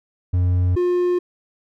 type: tone pair in turn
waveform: triangle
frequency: 89.9 / 356.2 Hz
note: F#2 / F4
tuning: -49 / +34 cents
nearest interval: 2 octaves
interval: 2383 cents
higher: second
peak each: -13 / -14 dBFS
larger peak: first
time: 0.33-0.76 / 0.76-1.19 s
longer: neither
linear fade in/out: 10 ms
effects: none